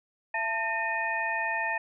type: tone cluster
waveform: sine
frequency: 674 / 888 / 1820 / 2485 Hz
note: E5 / A5 / A#6 / D#7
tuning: +38 / +16 / -42 / -3 cents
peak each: -36 / -32 / -30 / -34 dBFS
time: 0.34-1.78 s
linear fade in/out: 5 ms
effects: none